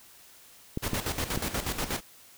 clicks, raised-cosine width 3 ms, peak -16 dBFS, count 3, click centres 0.774 / 0.933 / 1.375 s
pink noise with tremolo, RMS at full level -30 dBFS, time 0.82-2.01 s, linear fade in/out 20 ms, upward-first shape square, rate 8.3 Hz, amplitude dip 65%
effects white hiss -54 dBFS RMS until 2.37 s

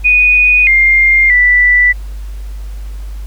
sine tone with pitch steps, 2477 / 2112 / 1973 Hz, D#7 / C7 / B6, -8 / +16 / -2 cents, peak -5 dBFS, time 0.04-1.93 s, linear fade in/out 20 ms, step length 630 ms, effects added 50 Hz sine -21 dBFS peak until 3.26 s + pink hiss -43 dBFS RMS until 3.26 s

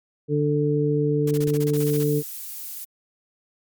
harmonic tone, 147.6 Hz, D3, 9 cents sharp, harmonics 1 / 2 / 3, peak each -22 / -25 / -22 dBFS, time 0.28-2.23 s, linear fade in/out 50 ms
white noise bursts, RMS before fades -36 dBFS, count 12, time 1.27-2.037 s, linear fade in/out 5 ms, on 41 ms, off 25 ms
violet noise, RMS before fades -34 dBFS, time 1.76-2.85 s, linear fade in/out 10 ms
effects MP3 96 kbps

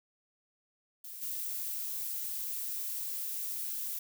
violet noise with level steps, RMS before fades -45 / -37 dBFS, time 1.04-3.99 s, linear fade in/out 5 ms, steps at 1.21 s, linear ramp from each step 20 ms, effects none

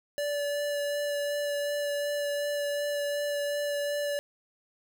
square tone with vibrato, 579 Hz, D5, 25 cents flat, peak -29 dBFS, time 0.18-4.19 s, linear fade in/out 0 ms, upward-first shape sine, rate 2.7 Hz, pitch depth 11 cents each way, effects none

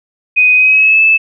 sine tone with pitch glide, 2499 to 2620 Hz, D#7 to E7, +7 to -11 cents, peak -5 dBFS, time 0.36-1.18 s, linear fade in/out 20 ms, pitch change +82 cents, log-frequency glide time 0.55-1.02 s, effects none

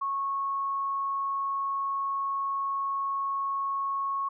sine tone, 1100 Hz, C#6, 14 cents flat, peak -27 dBFS, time 0.01-4.29 s, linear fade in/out 10 ms, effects none

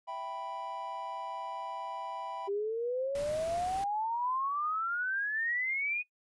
triangle chord, E minor, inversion none, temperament equal, 659.3 / 784 / 987.8 Hz, E5 / G5 / B5, 0 / 0 / 0 cents, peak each -42 / -40 / -38 dBFS, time 0.07-2.49 s, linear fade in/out 20 ms
sine exponential sweep, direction up, 392 to 2489 Hz, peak -30 dBFS, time 2.47-6.03 s, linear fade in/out 20 ms
pink noise, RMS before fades -45 dBFS, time 3.15-3.84 s, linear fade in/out 2 ms
effects noise-tail reverb RT60 0.1 s tail -19 dB re dry + resampled to 24000 Hz

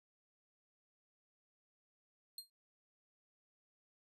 sawtooth tone with exponential decay, 4200 Hz, C8, 6 cents sharp, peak -39 dBFS, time 2.38-2.5 s, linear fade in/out 2 ms, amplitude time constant 24 ms, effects resampled to 32000 Hz

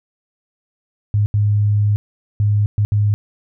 sine tone bursts at uneven times, 103.83 Hz, G#2, in tune, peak -12 dBFS, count 5, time 1.14-1.26 / 1.34-1.96 / 2.4-2.66 / 2.78-2.85 / 2.92-3.14 s, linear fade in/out 0 ms, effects none

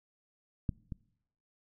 clicks, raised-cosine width 5 ms, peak -18 / -26 dBFS, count 2, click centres 0.692 / 0.922 s, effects noise-tail reverb RT60 0.8 s tail -24 dB re dry

